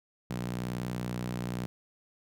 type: tone with high-pass filter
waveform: sawtooth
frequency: 61 Hz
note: B1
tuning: 21 cents flat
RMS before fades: -35 dBFS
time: 0.3-1.66 s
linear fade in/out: 0 ms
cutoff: 150 Hz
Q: 2.4
effects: none